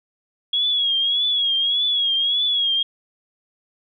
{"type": "tone with vibrato", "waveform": "sine", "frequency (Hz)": 3324, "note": "G#7", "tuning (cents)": 1, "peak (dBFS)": -17, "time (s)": [0.53, 2.83], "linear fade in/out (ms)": 5, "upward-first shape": "triangle", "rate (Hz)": 1.7, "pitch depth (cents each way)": 85, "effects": []}